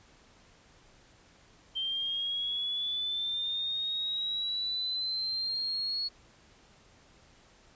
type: linear sweep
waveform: sine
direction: up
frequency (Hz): 3136 to 4362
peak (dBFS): -30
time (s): 1.75-6.09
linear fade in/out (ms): 20
effects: pink hiss -60 dBFS RMS until 7.75 s + resampled to 16000 Hz